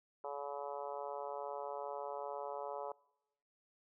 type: harmonic tone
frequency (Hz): 142.4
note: C#3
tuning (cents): +47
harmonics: 3 / 4 / 5 / 6 / 7 / 8 / 9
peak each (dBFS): -47 / -45 / -48 / -47 / -48 / -55 / -55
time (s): 0.24-2.92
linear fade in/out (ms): 2
effects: noise-tail reverb RT60 0.9 s tail -24 dB re dry